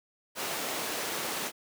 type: high-pass noise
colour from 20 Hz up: pink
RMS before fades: -34 dBFS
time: 0.35-1.52 s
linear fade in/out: 50 ms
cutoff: 320 Hz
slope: 12 dB/octave
effects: none